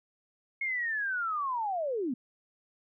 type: linear sweep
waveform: sine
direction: down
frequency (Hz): 2176 to 227.3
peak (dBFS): -29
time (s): 0.61-2.14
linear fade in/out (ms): 5
effects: none

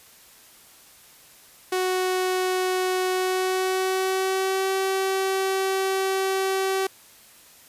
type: tone with pitch glide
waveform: sawtooth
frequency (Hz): 370 to 383.5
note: F#4 to G4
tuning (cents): 0 to -38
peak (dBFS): -18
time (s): 1.72-6.87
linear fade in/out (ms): 5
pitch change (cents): +62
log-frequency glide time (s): 3.11-4.7
effects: white hiss -51 dBFS RMS until 7.68 s + resampled to 32000 Hz

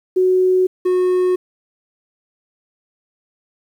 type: tone pair in turn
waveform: sine / triangle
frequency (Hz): 370 / 365.1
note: F#4 / F#4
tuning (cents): 0 / -23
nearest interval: unison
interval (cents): 23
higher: first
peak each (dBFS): -11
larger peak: neither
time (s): 0.16-0.67 / 0.85-1.36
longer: neither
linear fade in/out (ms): 10
effects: 8-bit

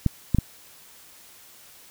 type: clicks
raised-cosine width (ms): 5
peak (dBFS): -7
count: 3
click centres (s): 0.063 / 0.347 / 0.386
effects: white hiss -50 dBFS RMS until 1.9 s

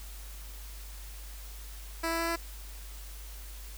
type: tone with pitch steps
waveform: 10% pulse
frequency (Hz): 329.6 / 331.5 / 333.4 / 335.4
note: E4 / E4 / E4 / E4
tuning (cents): 0 / +10 / +20 / +30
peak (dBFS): -21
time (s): 2.03-2.362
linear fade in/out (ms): 10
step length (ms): 83
effects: added 50 Hz sine -42 dBFS peak until 3.77 s + white hiss -50 dBFS RMS until 3.77 s

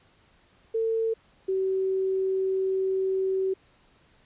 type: tone pair in turn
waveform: sine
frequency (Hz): 450 / 380.9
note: A4 / G4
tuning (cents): +39 / -50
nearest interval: minor third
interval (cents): 289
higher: first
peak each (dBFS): -23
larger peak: neither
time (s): 0.74-1.14 / 1.48-3.54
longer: second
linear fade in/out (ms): 10
effects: pink hiss -61 dBFS RMS until 4.25 s + resampled to 8000 Hz

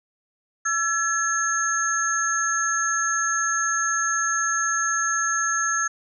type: tone cluster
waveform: sine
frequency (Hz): 1340 / 1696 / 6440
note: E6 / G#6 / G8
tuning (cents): +28 / +36 / +46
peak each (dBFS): -25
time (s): 0.65-5.88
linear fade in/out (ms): 10
effects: none

